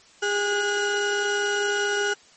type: tone pair together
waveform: 35% pulse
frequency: 408 / 1454 Hz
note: G#4 / F#6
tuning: -31 / -31 cents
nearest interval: octave + minor seventh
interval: 2200 cents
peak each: -23 dBFS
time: 0.22-2.14 s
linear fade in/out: 10 ms
effects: white hiss -53 dBFS RMS until 2.36 s + MP3 32 kbps